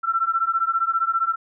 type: beating tone pair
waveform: sine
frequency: 1338 / 1353 Hz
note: E6 / E6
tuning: +25 / +45 cents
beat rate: 15 Hz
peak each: -22 dBFS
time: 0.03-1.36 s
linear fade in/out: 20 ms
effects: none